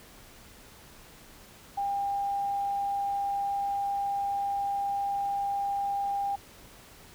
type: tone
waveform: sine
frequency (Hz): 800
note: G5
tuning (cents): +35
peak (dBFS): -27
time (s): 1.77-6.36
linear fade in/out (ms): 10
effects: pink hiss -52 dBFS RMS until 7.14 s